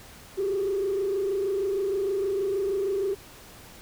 sine tone with frequency modulation, 392 Hz, G4, in tune, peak -23 dBFS, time 0.37-3.15 s, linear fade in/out 20 ms, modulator 26.4 Hz, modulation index 0.77, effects tanh soft clip ceiling -19 dBFS + pink hiss -48 dBFS RMS until 3.81 s

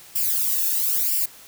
violet noise with flanger, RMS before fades -22 dBFS, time 0.15-1.26 s, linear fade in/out 10 ms, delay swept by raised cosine 0.39 to 1.14 ms, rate 1 Hz, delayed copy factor +1, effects white hiss -46 dBFS RMS until 1.47 s

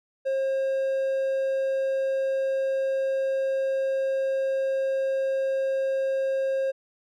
triangle tone, 536 Hz, C5, 42 cents sharp, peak -21 dBFS, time 0.25-6.72 s, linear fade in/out 20 ms, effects none

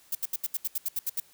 violet noise bursts, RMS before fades -29 dBFS, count 11, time 0.12-1.201 s, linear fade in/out 5 ms, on 31 ms, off 74 ms, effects white hiss -59 dBFS RMS until 1.33 s

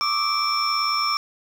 triangle tone cluster, 1106 / 1184 / 1294 / 2331 / 5400 Hz, C#6 / D6 / E6 / D7 / E8, -4 / +14 / -32 / -14 / +41 cents, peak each -30 / -22 / -30 / -28 / -23 dBFS, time 0.01-1.17 s, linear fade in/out 0 ms, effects none

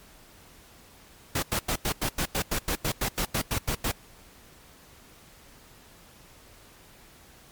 pink noise bursts, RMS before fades -27 dBFS, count 16, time 1.35-3.916 s, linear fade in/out 5 ms, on 76 ms, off 90 ms, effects pink hiss -53 dBFS RMS until 7.51 s + MP3 96 kbps

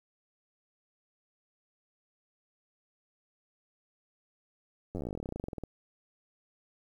slowing click train, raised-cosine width 2 ms, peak -24 dBFS, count 27, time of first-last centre 4.95-5.637 s, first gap 10 ms, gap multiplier 1.07, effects 10-bit

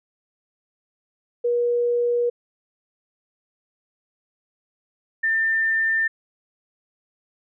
sine tone pair in turn, 480 / 1794.5 Hz, B4 / A6, -49 / +34 cents, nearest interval octave + major seventh, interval 2283 cents, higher second, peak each -18 dBFS, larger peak neither, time 1.44-2.3 / 5.23-6.08 s, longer first, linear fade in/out 10 ms, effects none

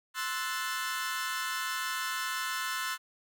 sawtooth chord, F# half-diminished seventh, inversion second, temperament equal, 1046.5 / 1318.5 / 1480 / 1760 Hz, C6 / E6 / F#6 / A6, 0 / 0 / 0 / 0 cents, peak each -34 dBFS, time 0.14-2.98 s, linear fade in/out 50 ms, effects none

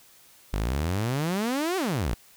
sawtooth exponential two-way sweep, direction up then down, 47.02 to 392 to 47.02 Hz, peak -21 dBFS, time 0.53-2.14 s, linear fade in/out 0 ms, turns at 1.77 s, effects white hiss -55 dBFS RMS until 2.36 s

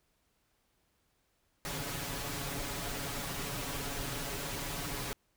pink noise with comb filter, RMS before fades -38 dBFS, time 1.65-5.13 s, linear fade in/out 0 ms, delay 7.1 ms, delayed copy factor +0.75, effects pink hiss -75 dBFS RMS until 5.36 s

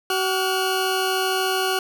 20% pulse tone pair together, 378.3 / 1440 Hz, F#4 / F#6, +38 / -47 cents, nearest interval octave + major seventh, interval 2315 cents, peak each -17 / -20 dBFS, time 0.1-1.79 s, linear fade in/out 2 ms, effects none

